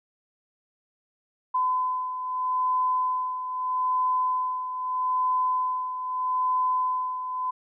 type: beating tone pair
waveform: sine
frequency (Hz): 1014 / 1014.79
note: B5 / B5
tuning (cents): +45 / +47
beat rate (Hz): 0.79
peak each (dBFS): -24 / -31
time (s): 1.54-7.51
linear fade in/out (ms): 10
effects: none